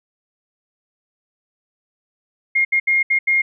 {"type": "tone bursts at uneven times", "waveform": "sine", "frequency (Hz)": 2134, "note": "C7", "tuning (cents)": 34, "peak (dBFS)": -13, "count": 5, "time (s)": [[2.55, 2.65], [2.72, 2.8], [2.87, 3.03], [3.1, 3.19], [3.27, 3.42]], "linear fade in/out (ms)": 10, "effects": []}